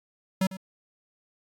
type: tone with echo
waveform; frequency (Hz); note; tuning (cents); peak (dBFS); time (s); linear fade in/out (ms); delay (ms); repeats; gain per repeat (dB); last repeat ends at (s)
square; 189.6; F#3; +43; -22; 0.41-0.47; 5; 100; 1; -15; 0.57
effects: AAC 64 kbps